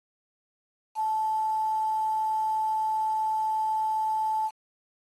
sine tone with quantisation, 872 Hz, A5, 16 cents flat, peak -24 dBFS, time 0.95-4.51 s, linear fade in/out 50 ms, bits 8, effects AAC 32 kbps

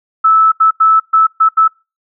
sine tone bursts at uneven times, 1309 Hz, E6, 13 cents flat, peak -5 dBFS, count 6, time 0.24-0.52 / 0.6-0.71 / 0.8-1 / 1.13-1.27 / 1.4-1.49 / 1.57-1.68 s, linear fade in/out 10 ms, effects noise-tail reverb RT60 0.3 s tail -26 dB re dry

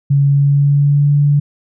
sine tone with pitch glide, 140.5 to 144.62 Hz, C#3 to D3, +24 to -26 cents, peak -8 dBFS, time 0.1-1.4 s, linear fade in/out 10 ms, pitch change +50 cents, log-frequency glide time 0.26-1.13 s, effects none

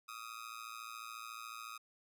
sawtooth tone with amplitude modulation, 1253 Hz, D#6, 12 cents sharp, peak -38 dBFS, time 0.08-1.78 s, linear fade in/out 10 ms, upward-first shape sine, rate 114 Hz, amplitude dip 95%, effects none

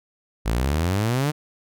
sawtooth exponential sweep, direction up, 52 to 155.56 Hz, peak -16 dBFS, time 0.45-1.32 s, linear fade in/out 20 ms, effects none

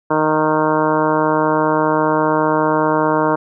harmonic tone with a mistuned harmonic, 154.9 Hz, D#3, 7 cents flat, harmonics 1 / 2 / 3 / 4 / 5 / 6 / 7 / 8 / 9 / 10, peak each -26 / -19 / -20 / -20 / -28 / -19 / -22 / -29 / -26 / -31 dBFS, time 0.1-3.36 s, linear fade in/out 10 ms, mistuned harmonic 1, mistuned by +19 cents, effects none

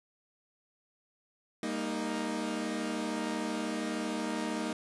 sawtooth chord, Eb major, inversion first, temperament equal with one note detuned, 200.2 / 233.1 / 311.1 Hz, G3 / Bb3 / Eb4, +37 / 0 / 0 cents, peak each -35 / -32 / -32 dBFS, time 1.63-4.73 s, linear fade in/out 2 ms, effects resampled to 24000 Hz

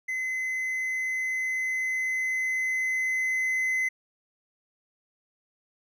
triangle tone with level ramp, 2042 Hz, C7, 43 cents flat, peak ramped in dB -26 to -22 dBFS, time 0.08-3.89 s, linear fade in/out 10 ms, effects none

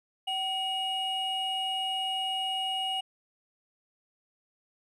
triangle tone pair together, 762 / 2882 Hz, G5 / F#7, -49 / -46 cents, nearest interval octave + major seventh, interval 2303 cents, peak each -31 / -29 dBFS, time 0.27-3.01 s, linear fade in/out 10 ms, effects none

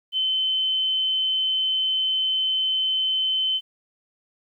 sine tone, 3064 Hz, G7, 40 cents flat, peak -20 dBFS, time 0.12-3.61 s, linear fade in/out 50 ms, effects 10-bit

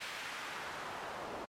pink noise with band-pass filter sweep, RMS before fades -43 dBFS, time 0-1.46 s, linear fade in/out 20 ms, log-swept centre 2300 to 660 Hz, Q 0.99, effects MP3 64 kbps

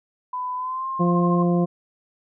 sine tone with pitch glide, 1001 to 1060.5 Hz, B5 to C6, +23 to +23 cents, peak -25 dBFS, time 0.33-1.43 s, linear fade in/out 5 ms, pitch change +100 cents, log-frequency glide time 0.56-0.88 s
harmonic tone, 174.61 Hz, F3, in tune, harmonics 1 / 2 / 3 / 4 / 6, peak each -18 / -24 / -28 / -30 / -34 dBFS, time 0.99-1.66 s, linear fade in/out 20 ms
effects none

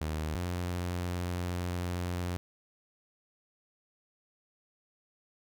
sawtooth tone pair in turn, 77.78 / 88.68 Hz, D#2 / F2, 0 / +27 cents, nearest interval major second, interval 227 cents, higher second, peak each -28 dBFS, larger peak neither, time 0.01-0.35 / 0.35-2.37 s, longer second, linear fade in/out 0 ms, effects none

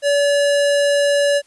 square tone, 572 Hz, D5, 46 cents flat, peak -14 dBFS, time 0.02-1.42 s, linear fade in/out 50 ms, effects white hiss -56 dBFS RMS until 1.46 s + resampled to 24000 Hz

